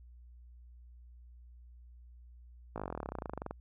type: slowing click train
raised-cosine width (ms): 1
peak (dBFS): -24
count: 26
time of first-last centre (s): 2.76-3.51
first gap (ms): 18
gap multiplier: 1.04
effects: added 60 Hz sine -52 dBFS peak until 3.6 s